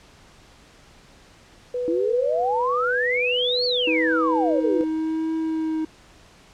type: tone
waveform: sine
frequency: 493.9 Hz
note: B4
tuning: in tune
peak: -23 dBFS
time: 1.74-4.84 s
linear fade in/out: 5 ms
type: exponential two-way sweep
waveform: sine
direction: up then down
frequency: 319.8 to 4525 to 319.8 Hz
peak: -21 dBFS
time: 1.88-4.81 s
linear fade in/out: 0 ms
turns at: 3.65 s
type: tone with vibrato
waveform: triangle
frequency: 317.8 Hz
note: D#4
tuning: 37 cents sharp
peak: -20 dBFS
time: 3.87-5.85 s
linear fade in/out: 5 ms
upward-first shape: triangle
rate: 0.85 Hz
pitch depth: 21 cents each way
effects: pink hiss -51 dBFS RMS until 6.53 s + low-pass 7000 Hz 12 dB/octave